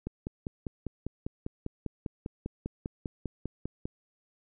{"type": "click train", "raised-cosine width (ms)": 3, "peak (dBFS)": -21, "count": 20, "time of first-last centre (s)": [0.07, 3.855], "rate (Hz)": 5.02, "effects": []}